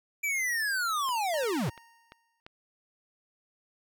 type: linear sweep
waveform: square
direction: down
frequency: 2349 to 93.2 Hz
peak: -28 dBFS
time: 0.23-1.7 s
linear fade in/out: 10 ms
type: click train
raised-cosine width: 0.3 ms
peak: -30 dBFS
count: 5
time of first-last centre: 1.09-2.465 s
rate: 2.91 Hz
type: tone with exponential decay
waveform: 25% pulse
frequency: 926 Hz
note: A#5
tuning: 12 cents flat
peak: -33 dBFS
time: 1.34-2.4 s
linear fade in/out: 0 ms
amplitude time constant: 230 ms
effects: none